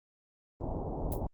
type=low-pass noise; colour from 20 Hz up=pink; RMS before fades=-35 dBFS; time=0.6-1.27 s; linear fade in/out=5 ms; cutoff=910 Hz; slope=48 dB/octave
type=noise with exponential decay; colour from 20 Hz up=violet; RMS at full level=-35 dBFS; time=1.12-1.21 s; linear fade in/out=2 ms; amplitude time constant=18 ms
effects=Opus 24 kbps